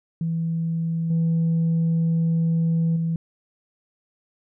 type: tone with level steps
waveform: sine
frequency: 164.81 Hz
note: E3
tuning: in tune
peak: -21 / -16 / -20 dBFS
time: 0.21-3.16 s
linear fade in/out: 2 ms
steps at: 1.1 / 2.96 s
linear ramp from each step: 5 ms
effects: tanh soft clip ceiling -16 dBFS